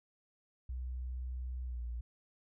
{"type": "tone with pitch glide", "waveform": "sine", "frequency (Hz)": [62.7, 59.18], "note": ["B1", "A#1"], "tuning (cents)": [27, 27], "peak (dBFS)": -37, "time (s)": [0.69, 2.01], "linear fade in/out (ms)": 5, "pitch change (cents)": -100, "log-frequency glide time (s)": [1.65, 1.82], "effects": []}